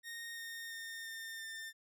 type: tone with pitch steps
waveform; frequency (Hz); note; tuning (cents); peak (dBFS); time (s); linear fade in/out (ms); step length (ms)
sawtooth; 1853 / 1839.1 / 1825.4 / 1811.7 / 1798.2; A#6 / A#6 / A#6 / A#6 / A6; -11 / -24 / -37 / -50 / +37; -40; 0.03-1.73; 50; 340
effects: none